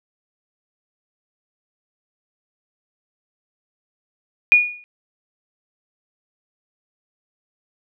sine tone with exponential decay, 2447 Hz, D#7, 29 cents flat, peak -5 dBFS, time 4.52-4.84 s, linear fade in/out 0 ms, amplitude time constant 68 ms, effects none

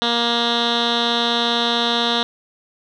10% pulse tone with low-pass filter, 235.6 Hz, A#3, 19 cents sharp, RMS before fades -19 dBFS, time 0.02-2.23 s, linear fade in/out 0 ms, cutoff 3800 Hz, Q 5.9, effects none

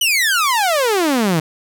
sawtooth exponential sweep, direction down, 3042 to 151.7 Hz, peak -10 dBFS, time 0.01-1.4 s, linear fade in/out 5 ms, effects none

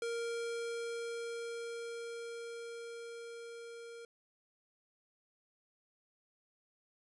square tone with level ramp, 466.2 Hz, A#4, in tune, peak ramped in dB -36 to -48 dBFS, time 0.02-4.05 s, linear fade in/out 2 ms, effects resampled to 24000 Hz

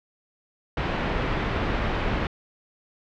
pink low-pass noise, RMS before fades -26 dBFS, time 0.77-2.27 s, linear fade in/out 2 ms, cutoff 2600 Hz, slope 12 dB/octave, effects low-pass 4000 Hz 12 dB/octave

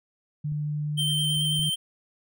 sine tone with pitch glide, 149.1 to 153.11 Hz, D3 to D#3, +27 to -28 cents, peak -26 dBFS, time 0.44-1.7 s, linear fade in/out 10 ms, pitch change +45 cents, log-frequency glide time 0.85-1.58 s
clicks, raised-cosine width 5 ms, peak -33 / -36 / -27 dBFS, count 3, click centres 0.521 / 1.37 / 1.594 s
square tone with vibrato, 3125 Hz, G7, 6 cents flat, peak -25 dBFS, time 0.97-1.76 s, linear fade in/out 20 ms, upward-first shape sine, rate 9.2 Hz, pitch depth 14 cents each way
effects none

